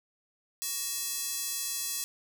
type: tone with high-pass filter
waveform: square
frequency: 373.2 Hz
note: F#4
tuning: 15 cents sharp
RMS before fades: -34 dBFS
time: 0.62-2.04 s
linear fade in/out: 0 ms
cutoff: 6100 Hz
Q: 0.84
effects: none